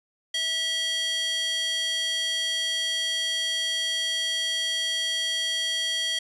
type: tone with high-pass filter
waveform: square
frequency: 650 Hz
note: E5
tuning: 24 cents flat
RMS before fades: -27 dBFS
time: 0.34-6.19 s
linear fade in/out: 5 ms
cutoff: 2800 Hz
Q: 4.6
effects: resampled to 24000 Hz